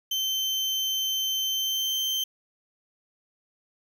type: tone with pitch glide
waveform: 35% pulse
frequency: 3097 to 3117 Hz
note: G7 to G7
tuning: -22 to -11 cents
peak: -23 dBFS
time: 0.11-2.24 s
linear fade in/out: 5 ms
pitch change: +11 cents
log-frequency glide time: 1.46-1.97 s
effects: 10-bit